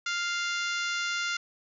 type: harmonic tone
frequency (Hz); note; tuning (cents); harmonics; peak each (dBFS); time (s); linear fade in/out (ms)
698; F5; -1; 2 / 3 / 4 / 5 / 6 / 7 / 8 / 9 / 10; -31 / -35 / -37 / -39 / -41 / -42 / -43 / -44 / -45; 0.06-1.37; 5
effects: none